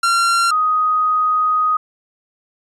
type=tone pair in turn; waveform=45% pulse / sine; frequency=1374 / 1249.6 Hz; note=F6 / D#6; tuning=-29 / +7 cents; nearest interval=major second; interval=164 cents; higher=first; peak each=-13 dBFS; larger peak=neither; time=0.03-0.51 / 0.51-1.77 s; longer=second; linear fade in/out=5 ms; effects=resampled to 24000 Hz